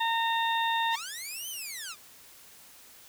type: harmonic tone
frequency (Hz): 916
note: A#5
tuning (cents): -31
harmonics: 1 / 2 / 3 / 4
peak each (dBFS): -27 / -32 / -38 / -33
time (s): 0-0.96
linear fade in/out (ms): 10
type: linear two-way sweep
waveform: 10% pulse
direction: up then down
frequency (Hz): 873 to 3143 to 1145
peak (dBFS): -28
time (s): 0.9-1.96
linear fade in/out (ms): 50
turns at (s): 1.49
effects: white hiss -53 dBFS RMS until 3.08 s